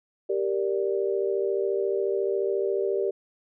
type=chord; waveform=sine; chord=G minor; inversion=none; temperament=equal; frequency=392 / 466.2 / 587.3 Hz; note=G4 / Bb4 / D5; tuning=0 / 0 / 0 cents; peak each=-25 / -29 / -31 dBFS; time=0.29-3.11 s; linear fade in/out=10 ms; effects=none